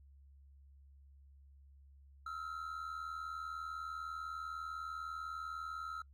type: ring-modulated tone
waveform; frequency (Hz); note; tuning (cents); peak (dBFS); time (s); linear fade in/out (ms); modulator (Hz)
triangle; 1331; E6; +16; -36; 2.26-6.02; 5; 40
effects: noise-tail reverb RT60 0.1 s tail -24 dB re dry + added 69 Hz sine -58 dBFS peak until 6.13 s